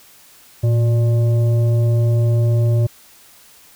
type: tone with frequency modulation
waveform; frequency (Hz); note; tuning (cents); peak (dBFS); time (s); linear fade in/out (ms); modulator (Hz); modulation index
sine; 114.4; A#2; -32; -12; 0.63-2.87; 10; 476; 0.33
effects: white hiss -47 dBFS RMS until 3.75 s